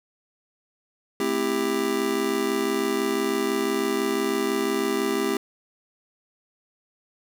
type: chord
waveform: square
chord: A minor seventh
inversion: none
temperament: just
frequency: 220 / 264 / 330 / 396 Hz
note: A3 / C4 / E4 / G4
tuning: 0 / +16 / +2 / +18 cents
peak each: -32 / -30 / -30 / -26 dBFS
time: 1.2-5.37 s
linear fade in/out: 2 ms
effects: none